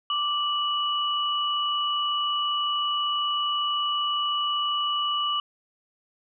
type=tone pair together; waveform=sine; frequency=1174.7 / 2942 Hz; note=D6 / F#7; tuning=0 / -11 cents; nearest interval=octave + major third; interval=1589 cents; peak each=-26 dBFS; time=0.1-5.4 s; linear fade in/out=2 ms; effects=none